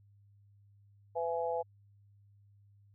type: harmonic tone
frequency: 167.6 Hz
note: E3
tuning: 29 cents sharp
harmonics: 3 / 4 / 5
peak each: -34 / -37 / -37 dBFS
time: 1.15-1.63 s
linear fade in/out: 20 ms
effects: added 101 Hz sine -60 dBFS peak until 2.94 s